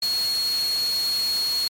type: tone in noise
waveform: sine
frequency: 4314 Hz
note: C#8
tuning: 48 cents flat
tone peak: -21 dBFS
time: 0.02-1.68 s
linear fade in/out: 5 ms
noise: white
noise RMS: -33 dBFS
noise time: 0.02-1.68 s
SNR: +9 dB
effects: MP3 64 kbps